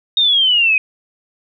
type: exponential sweep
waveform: sine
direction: down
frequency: 3729 to 2489 Hz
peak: -10 dBFS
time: 0.17-0.78 s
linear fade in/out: 2 ms
effects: none